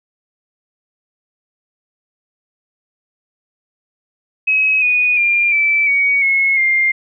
sine tone with pitch steps, 2553 / 2473 / 2396 / 2321 / 2248 / 2178 / 2110 Hz, D#7 / D#7 / D7 / D7 / C#7 / C#7 / C7, +44 / -11 / +34 / -21 / +24 / -31 / +14 cents, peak -11 dBFS, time 4.47-6.92 s, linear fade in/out 10 ms, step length 350 ms, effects none

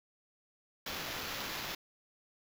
white noise with sample-and-hold, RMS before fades -40 dBFS, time 0.86-1.75 s, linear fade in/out 5 ms, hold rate 8820 Hz, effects none

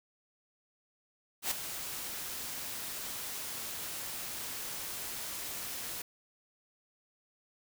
white noise with ADSR envelope, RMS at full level -30 dBFS, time 1.42-6.02 s, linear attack 93 ms, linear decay 4 ms, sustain -10 dB, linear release 4 ms, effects none

